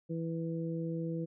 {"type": "harmonic tone", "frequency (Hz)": 164.81, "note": "E3", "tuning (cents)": 0, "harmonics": [1, 2, 3], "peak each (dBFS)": [-35, -39, -41], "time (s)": [0.09, 1.26], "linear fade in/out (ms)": 20, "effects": []}